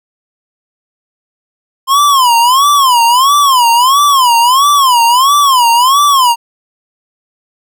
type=tone with vibrato; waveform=square; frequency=1039 Hz; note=C6; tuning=12 cents flat; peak=-6 dBFS; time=1.87-6.36 s; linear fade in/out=50 ms; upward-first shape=sine; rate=1.5 Hz; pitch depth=200 cents each way; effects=none